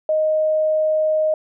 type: tone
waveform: sine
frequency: 622.3 Hz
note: D#5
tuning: in tune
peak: -15 dBFS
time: 0.09-1.34 s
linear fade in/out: 2 ms
effects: none